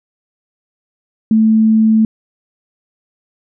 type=tone; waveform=sine; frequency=220 Hz; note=A3; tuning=in tune; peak=-7 dBFS; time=1.31-2.05 s; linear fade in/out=2 ms; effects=none